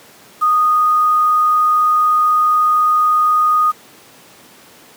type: tone with quantisation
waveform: sine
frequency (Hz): 1237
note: D#6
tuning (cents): -10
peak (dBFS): -10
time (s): 0.41-3.72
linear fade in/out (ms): 20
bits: 6
effects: pink hiss -43 dBFS RMS until 4.96 s + high-pass 200 Hz 12 dB/octave